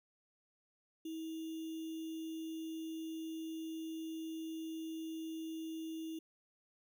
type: tone with sample-and-hold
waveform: sine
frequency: 322 Hz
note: E4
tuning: 41 cents flat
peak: -40 dBFS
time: 1.05-6.19 s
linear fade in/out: 5 ms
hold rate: 3150 Hz
effects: none